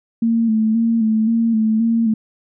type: tone with vibrato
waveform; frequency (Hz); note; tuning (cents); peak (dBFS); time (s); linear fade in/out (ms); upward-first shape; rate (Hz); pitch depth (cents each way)
sine; 224.1; A3; +32; -13; 0.22-2.14; 5; square; 1.9; 39
effects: none